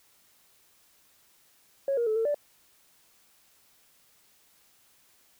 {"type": "tone with pitch steps", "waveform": "sine", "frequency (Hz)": [550, 471.9, 434.6, 450.5, 585], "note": ["C#5", "A#4", "A4", "A4", "D5"], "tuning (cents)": [-14, 21, -21, 41, -7], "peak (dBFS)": -23, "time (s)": [1.88, 2.345], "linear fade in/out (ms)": 2, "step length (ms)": 93, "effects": ["tanh soft clip ceiling -19 dBFS", "white hiss -63 dBFS RMS until 5.39 s"]}